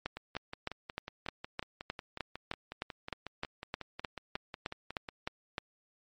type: two click trains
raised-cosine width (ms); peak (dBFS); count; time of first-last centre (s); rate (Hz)
0.3; -24 / -18; 28 / 19; 0.17-5.088 / 0.06-5.581; 5.49 / 3.26
effects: MP3 48 kbps